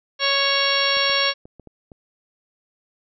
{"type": "harmonic tone", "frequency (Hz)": 554.4, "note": "C#5", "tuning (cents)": 0, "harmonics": [1, 2, 3, 4, 5, 6, 7, 8, 10], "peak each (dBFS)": [-26, -26, -26, -26, -26, -26, -26, -26, -26], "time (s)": [0.19, 1.34], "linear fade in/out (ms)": 50}
{"type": "clicks", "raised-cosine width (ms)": 2, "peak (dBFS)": -29, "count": 6, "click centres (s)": [0.97, 1.098, 1.455, 1.597, 1.673, 1.918]}
{"effects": []}